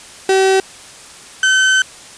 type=tone pair in turn; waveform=35% pulse; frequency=382.8 / 1531.2 Hz; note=G4 / G6; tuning=-41 / -41 cents; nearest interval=2 octaves; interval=2400 cents; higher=second; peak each=-8 dBFS; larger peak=neither; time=0.29-0.6 / 1.43-1.82 s; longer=second; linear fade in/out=2 ms; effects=white hiss -37 dBFS RMS until 2.17 s + resampled to 22050 Hz